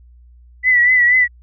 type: tone with vibrato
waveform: sine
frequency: 1974 Hz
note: B6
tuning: 1 cent flat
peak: -9 dBFS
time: 0.63-1.28 s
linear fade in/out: 50 ms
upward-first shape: triangle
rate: 4.2 Hz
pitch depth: 61 cents each way
effects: added 60 Hz sine -42 dBFS peak until 1.42 s